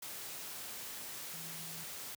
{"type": "tone in noise", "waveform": "sine", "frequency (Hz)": 164.4, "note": "E3", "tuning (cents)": -4, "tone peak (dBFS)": -52, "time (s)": [1.33, 1.84], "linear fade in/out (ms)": 5, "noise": "white", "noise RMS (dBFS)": -45, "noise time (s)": [0.02, 2.15], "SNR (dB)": -10, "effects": ["high-pass 80 Hz 12 dB/octave"]}